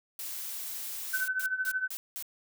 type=noise; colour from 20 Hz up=blue; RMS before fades=-38 dBFS; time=0.19-1.28 s; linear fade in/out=2 ms
type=tone with tremolo; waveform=sine; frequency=1518 Hz; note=F#6; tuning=44 cents sharp; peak=-25 dBFS; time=1.13-1.88 s; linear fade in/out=10 ms; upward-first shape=triangle; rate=13 Hz; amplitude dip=85%
type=noise bursts; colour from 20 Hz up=blue; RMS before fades=-38 dBFS; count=5; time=1.14-2.225 s; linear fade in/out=0 ms; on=65 ms; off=190 ms
effects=none